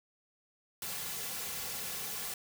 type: noise with comb filter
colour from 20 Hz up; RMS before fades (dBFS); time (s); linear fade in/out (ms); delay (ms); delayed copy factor
white; -39; 0.82-2.34; 2; 3.2; -0.6
effects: none